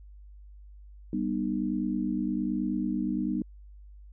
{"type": "chord", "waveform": "sine", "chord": "G augmented", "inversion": "none", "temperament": "just", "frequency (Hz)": [196, 245, 306.2], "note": ["G3", "B3", "D#4"], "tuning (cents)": [0, -14, -28], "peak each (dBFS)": -31, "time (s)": [1.13, 3.42], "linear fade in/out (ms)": 2, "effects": ["added 50 Hz sine -46 dBFS peak until 4.12 s"]}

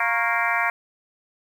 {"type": "harmonic tone with a mistuned harmonic", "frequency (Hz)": 233.1, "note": "A#3", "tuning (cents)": 0, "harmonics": [3, 4, 5, 6, 7, 8, 9, 10], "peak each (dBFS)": [-28, -28, -28, -28, -28, -28, -28, -28], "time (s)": [0, 0.7], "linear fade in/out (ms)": 2, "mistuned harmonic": 5, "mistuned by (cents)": -90, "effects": ["8-bit"]}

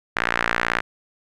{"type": "tone with band-pass filter", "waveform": "sawtooth", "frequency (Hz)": 58.27, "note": "A#1", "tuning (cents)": 0, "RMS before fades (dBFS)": -23, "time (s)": [0.16, 0.81], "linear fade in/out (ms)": 10, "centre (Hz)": 1700, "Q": 2.3, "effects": []}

